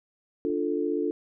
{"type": "chord", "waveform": "sine", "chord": "D minor", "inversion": "none", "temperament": "equal", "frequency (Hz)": [293.7, 349.2, 440], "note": ["D4", "F4", "A4"], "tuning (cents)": [0, 0, 0], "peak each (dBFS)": -29, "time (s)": [0.45, 1.11], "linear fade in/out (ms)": 0}
{"type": "click", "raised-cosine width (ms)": 2, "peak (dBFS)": -36, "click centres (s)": 0.501}
{"effects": []}